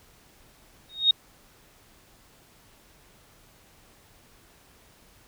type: tone with exponential growth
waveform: sine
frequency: 3729 Hz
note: A#7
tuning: in tune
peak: -12 dBFS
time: 0.89-1.11 s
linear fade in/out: 5 ms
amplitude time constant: 46 ms
effects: pink hiss -57 dBFS RMS until 5.27 s